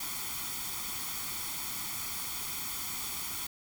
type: noise with comb filter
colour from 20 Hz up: white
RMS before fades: -37 dBFS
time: 0-3.47 s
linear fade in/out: 5 ms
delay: 0.89 ms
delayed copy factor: +0.7
effects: none